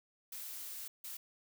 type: noise bursts at uneven times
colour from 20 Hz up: blue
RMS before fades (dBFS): -45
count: 2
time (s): 0.32-0.88 / 1.04-1.17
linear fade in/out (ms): 5
effects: none